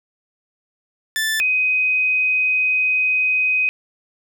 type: tone pair in turn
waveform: sawtooth / sine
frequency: 1760 / 2512 Hz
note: A6 / D#7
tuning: 0 / +16 cents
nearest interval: tritone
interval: 616 cents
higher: second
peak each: -15 dBFS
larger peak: neither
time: 1.16-1.4 / 1.4-3.69 s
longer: second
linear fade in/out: 0 ms
effects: none